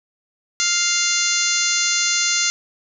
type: harmonic tone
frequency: 698.5 Hz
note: F5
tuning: in tune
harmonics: 2 / 3 / 4 / 5 / 6 / 7 / 8 / 9 / 10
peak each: -27 / -25 / -27 / -28 / -25 / -27 / -28 / -22 / -25 dBFS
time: 0.6-2.5 s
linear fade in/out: 0 ms
effects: none